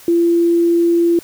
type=tone; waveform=sine; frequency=340.4 Hz; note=F4; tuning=44 cents flat; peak=-10 dBFS; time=0.08-1.19 s; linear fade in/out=2 ms; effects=white hiss -41 dBFS RMS until 1.23 s